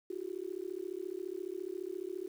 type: tone with amplitude modulation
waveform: sine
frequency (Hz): 368.3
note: F#4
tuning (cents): -8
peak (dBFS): -33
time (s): 0.1-2.28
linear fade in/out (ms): 5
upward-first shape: sine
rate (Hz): 34.5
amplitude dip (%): 100
effects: 10-bit